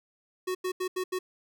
square tone bursts at uneven times, 369 Hz, F#4, 5 cents flat, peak -29 dBFS, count 5, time 0.47-0.55 / 0.64-0.72 / 0.8-0.88 / 0.96-1.04 / 1.12-1.19 s, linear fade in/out 10 ms, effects none

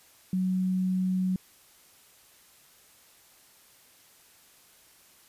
sine tone, 185.5 Hz, F#3, 5 cents sharp, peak -24 dBFS, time 0.33-1.36 s, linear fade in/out 2 ms, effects white hiss -58 dBFS RMS until 5.28 s + resampled to 32000 Hz

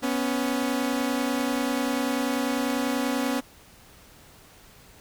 sawtooth tone pair together, 247 / 277.2 Hz, B3 / C#4, 0 / 0 cents, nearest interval major second, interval 200 cents, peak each -23 dBFS, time 0.02-3.41 s, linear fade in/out 20 ms, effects pink hiss -52 dBFS RMS until 5 s

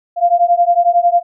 sine beating tone pair, 690 / 701 Hz, F5 / F5, -21 / +6 cents, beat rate 11 Hz, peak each -12 dBFS, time 0.16-1.23 s, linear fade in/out 50 ms, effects none

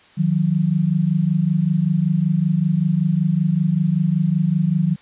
sine tone pair together, 156.05 / 181.3 Hz, D#3 / F#3, +5 / -35 cents, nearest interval minor third, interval 260 cents, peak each -18 dBFS, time 0.17-4.96 s, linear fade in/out 20 ms, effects white hiss -50 dBFS RMS until 5.01 s + resampled to 8000 Hz

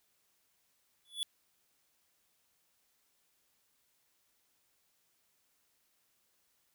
square tone with exponential growth, 3432 Hz, A7, 44 cents flat, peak -30 dBFS, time 1.05-1.23 s, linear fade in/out 0 ms, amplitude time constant 37 ms, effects white hiss -75 dBFS RMS until 6.74 s

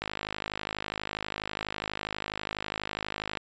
click train, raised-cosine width 0.3 ms, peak -15 dBFS, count 176, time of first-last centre 0.02-3.372 s, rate 52.2 Hz, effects resampled to 16000 Hz

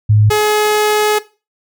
sine / sawtooth tone pair in turn, 106.1 / 423.1 Hz, G#2 / G#4, +38 / +32 cents, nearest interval 2 octaves, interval 2394 cents, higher second, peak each -6 dBFS, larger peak neither, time 0.09-0.3 / 0.3-1.19 s, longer second, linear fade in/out 10 ms, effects noise-tail reverb RT60 0.3 s tail -17 dB re dry + MP3 96 kbps

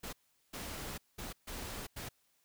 pink noise bursts at uneven times, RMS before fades -43 dBFS, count 5, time 0.03-0.13 / 0.53-0.98 / 1.18-1.33 / 1.47-1.87 / 1.96-2.09 s, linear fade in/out 10 ms, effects white hiss -74 dBFS RMS until 2.44 s

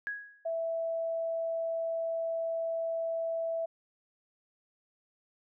sine tone with exponential decay, 1661.2 Hz, G#6, in tune, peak -30 dBFS, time 0.07-0.5 s, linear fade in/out 0 ms, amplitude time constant 93 ms
sine tone, 659.3 Hz, E5, in tune, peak -30 dBFS, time 0.45-3.66 s, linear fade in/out 10 ms
effects none

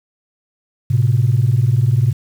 sine tone pair together, 109.88 / 130.1 Hz, A2 / C3, -2 / -9 cents, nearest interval minor third, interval 293 cents, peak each -13 dBFS, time 0.9-2.13 s, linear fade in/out 10 ms, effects tanh soft clip ceiling -5 dBFS + 7-bit

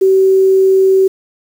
sine tone with quantisation, 382.5 Hz, G4, 42 cents flat, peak -6 dBFS, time 0.01-1.08 s, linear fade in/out 10 ms, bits 6, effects none

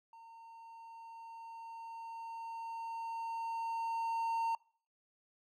triangle tone with level ramp, 914 Hz, A#5, 34 cents flat, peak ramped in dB -51 to -29 dBFS, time 0.13-4.55 s, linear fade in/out 2 ms, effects noise-tail reverb RT60 0.5 s tail -25 dB re dry

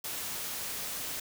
white noise, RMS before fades -37 dBFS, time 0.04-1.2 s, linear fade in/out 5 ms, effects none

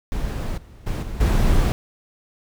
brown noise with level steps, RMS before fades -25 / -43 / -24 / -30 / -17 dBFS, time 0.12-1.72 s, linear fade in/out 0 ms, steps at 0.57 / 0.86 / 1.02 / 1.2 s, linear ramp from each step 10 ms, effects none

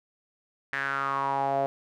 sawtooth tone with band-pass filter sweep, 137.6 Hz, C#3, 12 cents flat, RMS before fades -28 dBFS, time 0.73-1.66 s, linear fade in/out 0 ms, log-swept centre 1800 to 630 Hz, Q 5.9, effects none

